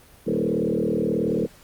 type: tone with frequency modulation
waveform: sine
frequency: 330 Hz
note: E4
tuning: 2 cents sharp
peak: -20 dBFS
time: 0.26-1.47 s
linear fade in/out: 20 ms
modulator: 38.6 Hz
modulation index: 4.4
effects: pink hiss -51 dBFS RMS until 1.63 s + Opus 32 kbps